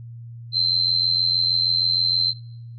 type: tone with amplitude modulation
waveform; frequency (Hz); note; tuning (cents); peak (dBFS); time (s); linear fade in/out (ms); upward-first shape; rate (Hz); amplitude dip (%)
sine; 4106; C8; -33; -14; 0.52-2.34; 50; sine; 86.4; 80
effects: noise-tail reverb RT60 0.7 s tail -19 dB re dry + added 117 Hz sine -35 dBFS peak until 2.78 s